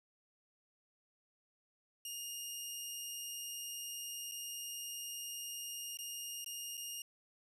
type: tone with dropouts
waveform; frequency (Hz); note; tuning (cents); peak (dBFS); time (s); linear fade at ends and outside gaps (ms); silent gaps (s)
15% pulse; 2835; F7; +25; -35; 2.05-7.02; 2; 4.314-4.319 / 5.972-5.988 / 6.445-6.461 / 6.771-6.776
effects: none